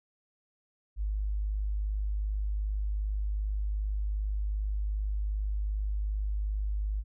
sine tone, 51.3 Hz, G#1, 21 cents flat, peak -28 dBFS, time 0.96-7.04 s, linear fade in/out 50 ms, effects none

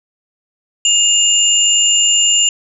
sine tone pair together, 2835 / 7144 Hz, F7 / A8, +25 / +25 cents, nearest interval octave + major third, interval 1600 cents, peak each -12 dBFS, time 0.85-2.49 s, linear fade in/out 2 ms, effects none

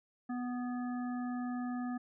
harmonic tone with a mistuned harmonic, 246.9 Hz, B3, in tune, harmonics 1 / 3 / 5 / 7, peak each -35 / -45 / -49 / -52 dBFS, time 0.29-1.98 s, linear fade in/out 10 ms, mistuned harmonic 7, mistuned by -18 cents, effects none

